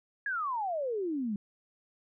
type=exponential sweep; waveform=sine; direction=down; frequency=1700 to 196 Hz; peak=-30 dBFS; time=0.26-1.36 s; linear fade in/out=2 ms; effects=none